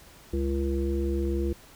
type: harmonic tone with a mistuned harmonic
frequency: 68.5 Hz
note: C#2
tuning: 20 cents flat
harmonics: 1 / 3 / 5 / 7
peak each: -27 / -34 / -29 / -37 dBFS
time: 0.33-1.53 s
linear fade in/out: 5 ms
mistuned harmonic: 1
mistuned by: +18 cents
effects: pink hiss -52 dBFS RMS until 1.75 s